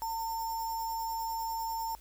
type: tone with sample-and-hold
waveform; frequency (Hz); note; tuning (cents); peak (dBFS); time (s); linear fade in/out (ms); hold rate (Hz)
sine; 905; A5; +48; -32; 0.02-1.95; 0; 6300
effects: added 50 Hz sine -53 dBFS peak until 2 s + white hiss -60 dBFS RMS until 2 s